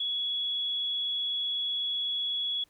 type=tone; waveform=sine; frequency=3368 Hz; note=G#7; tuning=24 cents sharp; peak=-28 dBFS; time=0-2.64 s; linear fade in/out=5 ms; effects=pink hiss -67 dBFS RMS until 2.69 s